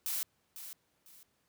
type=noise with echo; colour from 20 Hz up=blue; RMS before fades=-35 dBFS; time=0.06-0.23 s; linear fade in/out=0 ms; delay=500 ms; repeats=2; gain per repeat=-11 dB; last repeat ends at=1.23 s; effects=pink hiss -75 dBFS RMS until 1.48 s + high-pass 80 Hz 12 dB/octave